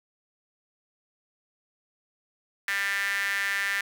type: tone with high-pass filter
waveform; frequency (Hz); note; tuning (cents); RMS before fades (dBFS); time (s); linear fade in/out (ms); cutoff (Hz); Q
sawtooth; 198.5; G3; +22; -28; 2.68-3.81; 2; 1800; 6.2
effects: none